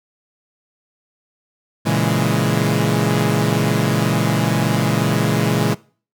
sawtooth chord, A# half-diminished seventh, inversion none, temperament equal, 116.54 / 138.59 / 164.81 / 207.7 Hz, A#2 / C#3 / E3 / G#3, 0 / 0 / 0 / 0 cents, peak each -17 dBFS, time 1.85-5.75 s, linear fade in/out 20 ms, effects noise-tail reverb RT60 0.4 s tail -21 dB re dry

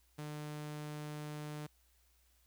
sawtooth tone, 150 Hz, D3, 37 cents sharp, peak -38 dBFS, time 0.18-1.67 s, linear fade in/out 10 ms, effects added 60 Hz sine -70 dBFS peak until 2.46 s + white hiss -73 dBFS RMS until 2.46 s

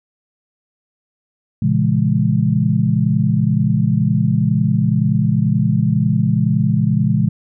sine chord, A# half-diminished seventh, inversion none, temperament equal with one note detuned, 116.54 / 138.59 / 168.28 / 207.7 Hz, A#2 / C#3 / E3 / G#3, 0 / 0 / +36 / 0 cents, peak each -18 dBFS, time 1.62-7.29 s, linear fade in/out 5 ms, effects none

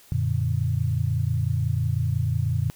sine chord, Gb augmented, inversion none, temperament equal with one note detuned, 90.65 / 116.54 / 146.83 Hz, Gb2 / Bb2 / D3, -35 / 0 / 0 cents, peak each -26 / -24 / -27 dBFS, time 0.12-2.7 s, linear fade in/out 0 ms, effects white hiss -53 dBFS RMS until 2.75 s

